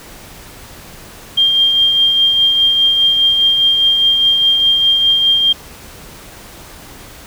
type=tone with tremolo; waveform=sine; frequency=3197 Hz; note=G7; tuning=33 cents sharp; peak=-7 dBFS; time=1.37-5.53 s; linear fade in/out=10 ms; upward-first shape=triangle; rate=4.9 Hz; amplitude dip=40%; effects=pink hiss -36 dBFS RMS until 7.26 s